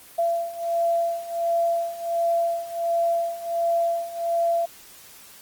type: beating tone pair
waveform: sine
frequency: 677 / 678.4 Hz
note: E5 / E5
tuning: +46 / +50 cents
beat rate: 1.4 Hz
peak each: -26 / -23 dBFS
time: 0.18-4.66 s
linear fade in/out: 10 ms
effects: white hiss -47 dBFS RMS until 5.41 s + Opus 24 kbps